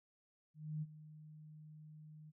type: tone with ADSR envelope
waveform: sine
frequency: 153.6 Hz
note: D#3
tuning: 22 cents flat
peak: -37 dBFS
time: 0.54-2.32 s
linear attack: 280 ms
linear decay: 37 ms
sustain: -16 dB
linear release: 30 ms
effects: none